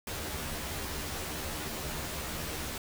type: noise with comb filter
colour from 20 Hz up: pink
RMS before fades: -37 dBFS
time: 0.07-2.78 s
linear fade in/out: 2 ms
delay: 13 ms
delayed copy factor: +0.95
effects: none